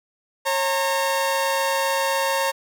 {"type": "tone pair together", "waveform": "sawtooth", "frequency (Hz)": [544.1, 916], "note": ["C#5", "A#5"], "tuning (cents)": [-32, -31], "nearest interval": "major sixth", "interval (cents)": 901, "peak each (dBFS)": -19, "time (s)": [0.45, 2.52], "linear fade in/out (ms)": 20, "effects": []}